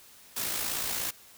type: noise with amplitude modulation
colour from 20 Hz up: white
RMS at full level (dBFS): -30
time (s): 0.36-1.11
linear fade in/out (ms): 10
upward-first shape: sine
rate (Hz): 56.6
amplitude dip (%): 45
effects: white hiss -54 dBFS RMS until 1.37 s